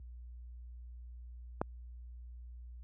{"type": "click", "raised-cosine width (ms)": 1, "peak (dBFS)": -17, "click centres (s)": 1.615, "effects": ["added 60 Hz sine -40 dBFS peak until 2.83 s", "high-pass 80 Hz 12 dB/octave"]}